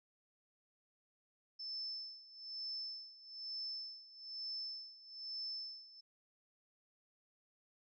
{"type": "tone with tremolo", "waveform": "sine", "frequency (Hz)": 5274, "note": "E8", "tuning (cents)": 0, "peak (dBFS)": -40, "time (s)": [1.59, 6.01], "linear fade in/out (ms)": 10, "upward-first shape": "sine", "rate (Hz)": 1.1, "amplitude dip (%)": 85, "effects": []}